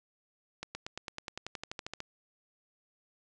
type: accelerating click train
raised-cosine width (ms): 0.2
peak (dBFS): -21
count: 16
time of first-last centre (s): 0.63-2.004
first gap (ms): 120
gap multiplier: 0.96
effects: resampled to 22050 Hz